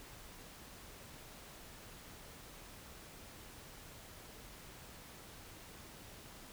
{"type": "silence", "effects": ["pink hiss -54 dBFS RMS until 6.52 s"]}